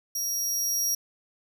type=tone with level ramp; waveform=sawtooth; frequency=5660 Hz; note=F8; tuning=22 cents sharp; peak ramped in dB=-25 to -21 dBFS; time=0.15-0.95 s; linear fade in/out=5 ms; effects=none